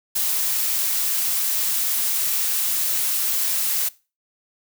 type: noise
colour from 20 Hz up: blue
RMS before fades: -22 dBFS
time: 0.15-3.89 s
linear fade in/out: 10 ms
effects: noise-tail reverb RT60 0.3 s tail -20 dB re dry